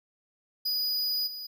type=tone with level steps; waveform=square; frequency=4937 Hz; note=D#8; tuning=14 cents flat; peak=-27 / -37 dBFS; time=0.65-1.47 s; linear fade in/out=10 ms; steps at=1.26 s; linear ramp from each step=20 ms; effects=none